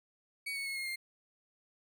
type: tone with pitch steps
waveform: 35% pulse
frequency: 2249 / 2214 / 2180 / 2146 / 2113 Hz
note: C#7 / C#7 / C#7 / C7 / C7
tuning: +24 / -3 / -29 / +43 / +16 cents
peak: -34 dBFS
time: 0.46-0.96 s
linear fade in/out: 10 ms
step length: 100 ms
effects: none